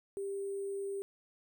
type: tone with sample-and-hold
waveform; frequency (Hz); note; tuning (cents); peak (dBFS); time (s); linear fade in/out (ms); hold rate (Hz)
sine; 395.6; G4; +16; -35; 0.17-1.02; 0; 8820
effects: none